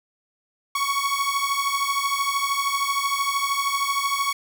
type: beating tone pair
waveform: sawtooth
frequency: 1108 / 1121 Hz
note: C#6 / C#6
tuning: -1 / +19 cents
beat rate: 13 Hz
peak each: -21 dBFS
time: 0.75-4.33 s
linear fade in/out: 5 ms
effects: 9-bit